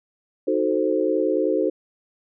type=chord; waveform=sine; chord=D# diminished seventh; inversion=none; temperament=equal; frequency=311.1 / 370 / 440 / 523.3 Hz; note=D#4 / F#4 / A4 / C5; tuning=0 / 0 / 0 / 0 cents; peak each=-24 dBFS; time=0.47-1.7 s; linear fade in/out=10 ms; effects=none